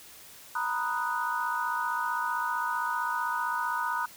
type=chord; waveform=sine; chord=B major seventh; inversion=third; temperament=equal; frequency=932.3 / 987.8 / 1244.5 / 1480 Hz; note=A#5 / B5 / D#6 / F#6; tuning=0 / 0 / 0 / 0 cents; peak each=-33 dBFS; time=0.55-4.06 s; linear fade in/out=5 ms; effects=white hiss -50 dBFS RMS until 4.16 s